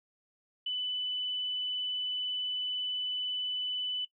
sine tone, 2994 Hz, F#7, 20 cents sharp, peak -31 dBFS, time 0.66-4.05 s, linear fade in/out 5 ms, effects noise-tail reverb RT60 0.1 s tail -18 dB re dry

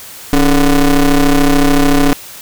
40% pulse ring-modulated tone, 147.8 Hz, D3, 11 cents sharp, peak -3 dBFS, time 0.33-2.13 s, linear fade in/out 0 ms, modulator 131 Hz, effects white hiss -32 dBFS RMS until 2.41 s

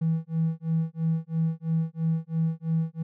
triangle tone with tremolo, 162.4 Hz, E3, 26 cents flat, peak -17 dBFS, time 0.01-3.03 s, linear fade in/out 10 ms, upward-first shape sine, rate 3 Hz, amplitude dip 100%, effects tanh soft clip ceiling -18 dBFS

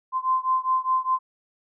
sine beating tone pair, 1035 / 1039.9 Hz, C6 / C6, -19 / -11 cents, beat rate 4.9 Hz, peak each -23 / -24 dBFS, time 0.12-1.19 s, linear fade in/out 50 ms, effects none

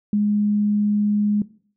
sine tone, 207.7 Hz, G#3, in tune, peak -16 dBFS, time 0.13-1.42 s, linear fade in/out 2 ms, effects noise-tail reverb RT60 0.5 s tail -19 dB re dry

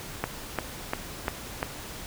click train, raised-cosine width 0.5 ms, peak -11 dBFS, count 5, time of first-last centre 0.24-1.629 s, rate 2.88 Hz, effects pink hiss -40 dBFS RMS until 2.06 s

